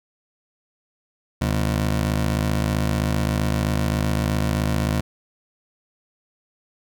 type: ring-modulated tone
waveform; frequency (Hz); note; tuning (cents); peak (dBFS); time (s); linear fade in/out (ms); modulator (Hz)
25% pulse; 103.2; G#2; -10; -13; 1.41-5.01; 5; 27.8
effects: none